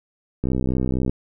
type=click train; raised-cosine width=3 ms; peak=-10 dBFS; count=43; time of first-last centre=0.44-1.095 s; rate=64.1 Hz; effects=none